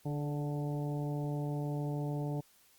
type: harmonic tone with a mistuned harmonic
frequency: 146.5 Hz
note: D3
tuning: 4 cents flat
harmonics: 1 / 2 / 3 / 4 / 5 / 6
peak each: -34 / -40 / -44 / -46 / -48 / -50 dBFS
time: 0.05-2.41 s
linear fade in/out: 10 ms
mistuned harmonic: 3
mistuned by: -25 cents
effects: white hiss -65 dBFS RMS until 2.78 s + Opus 48 kbps